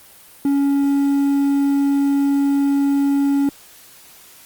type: tone with quantisation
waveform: triangle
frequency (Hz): 280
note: C#4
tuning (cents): +18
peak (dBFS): -12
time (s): 0.45-3.49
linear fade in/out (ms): 2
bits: 7
effects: white hiss -45 dBFS RMS until 4.45 s + Opus 32 kbps